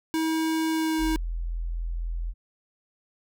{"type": "tone with pitch glide", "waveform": "square", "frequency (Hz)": [320.4, 317.8], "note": ["E4", "D#4"], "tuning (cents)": [-49, 37], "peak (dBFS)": -24, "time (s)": [0.14, 1.16], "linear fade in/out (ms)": 0, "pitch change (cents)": -14, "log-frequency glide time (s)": [0.71, 0.96]}
{"type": "tone", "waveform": "sine", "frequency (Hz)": 42, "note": "E1", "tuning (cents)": 33, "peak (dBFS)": -27, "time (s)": [0.98, 2.34], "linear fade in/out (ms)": 50}
{"effects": []}